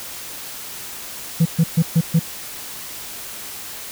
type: tone bursts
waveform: sine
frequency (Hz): 164.81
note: E3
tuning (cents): 0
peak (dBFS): -8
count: 5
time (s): 1.4-2.195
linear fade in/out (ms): 10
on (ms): 55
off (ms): 130
effects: tanh soft clip ceiling -10 dBFS + white hiss -33 dBFS RMS until 3.91 s